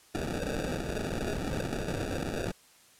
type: noise with sample-and-hold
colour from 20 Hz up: white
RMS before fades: -33 dBFS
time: 0.14-2.52 s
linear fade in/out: 10 ms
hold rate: 1050 Hz
effects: white hiss -59 dBFS RMS until 2.99 s + low-pass 11000 Hz 12 dB/octave